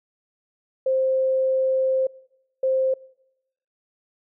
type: tone pair in turn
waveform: sine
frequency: 525 / 525 Hz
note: C5 / C5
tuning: +6 / +6 cents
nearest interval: unison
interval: 0 cents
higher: neither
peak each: -18 dBFS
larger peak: neither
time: 0.86-2.07 / 2.63-2.94 s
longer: first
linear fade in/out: 5 ms
effects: noise-tail reverb RT60 0.9 s tail -24 dB re dry